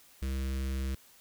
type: tone with notch filter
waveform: square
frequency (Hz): 66.3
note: C2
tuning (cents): +23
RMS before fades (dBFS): -33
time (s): 0.22-0.95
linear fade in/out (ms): 5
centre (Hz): 800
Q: 0.75
effects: white hiss -59 dBFS RMS until 1.2 s